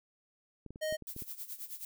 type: clicks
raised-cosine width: 3 ms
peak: -33 dBFS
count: 7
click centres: 0.663 / 0.706 / 0.759 / 0.925 / 1.023 / 1.164 / 1.222 s
type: tone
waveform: square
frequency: 622.3 Hz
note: D#5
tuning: in tune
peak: -33 dBFS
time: 0.81-0.97 s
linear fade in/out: 20 ms
type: noise with tremolo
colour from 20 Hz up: violet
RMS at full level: -41 dBFS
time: 1.07-1.85 s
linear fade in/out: 2 ms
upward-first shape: sine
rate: 9.4 Hz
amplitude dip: 80%
effects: none